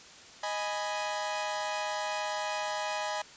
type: chord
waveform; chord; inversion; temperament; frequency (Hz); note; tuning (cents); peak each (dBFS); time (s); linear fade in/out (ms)
sawtooth; G# minor; second; equal; 622.3 / 830.6 / 987.8; D#5 / G#5 / B5; 0 / 0 / 0; -32 / -31 / -34; 0.43-3.22; 5
effects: white hiss -51 dBFS RMS until 3.36 s + resampled to 16000 Hz